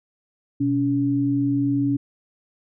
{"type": "tone pair together", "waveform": "sine", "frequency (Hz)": [125.66, 282.1], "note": ["B2", "C#4"], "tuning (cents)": [30, 30], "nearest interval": "octave + major second", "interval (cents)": 1400, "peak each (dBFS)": [-25, -19], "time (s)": [0.6, 1.97], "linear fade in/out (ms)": 10, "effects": []}